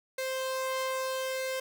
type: tone pair together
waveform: sawtooth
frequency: 523.3 / 1045.8 Hz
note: C5 / C6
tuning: 0 / -1 cents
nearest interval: octave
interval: 1199 cents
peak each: -27 / -38 dBFS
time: 0.18-1.6 s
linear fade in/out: 5 ms
effects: none